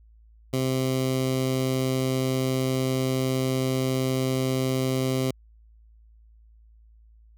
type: tone with notch filter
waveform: 15% pulse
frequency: 130.7 Hz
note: C3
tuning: 1 cent flat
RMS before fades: -25 dBFS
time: 0.53-5.31 s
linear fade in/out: 5 ms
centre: 1500 Hz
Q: 1.3
effects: added 55 Hz sine -51 dBFS peak until 7.37 s